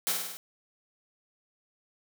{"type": "noise with echo", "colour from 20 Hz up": "white", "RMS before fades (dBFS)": -28, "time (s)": [0.07, 0.12], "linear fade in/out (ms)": 0, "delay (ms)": 50, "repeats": 5, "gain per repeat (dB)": -3, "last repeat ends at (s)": 0.37, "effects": ["high-pass 150 Hz 12 dB/octave"]}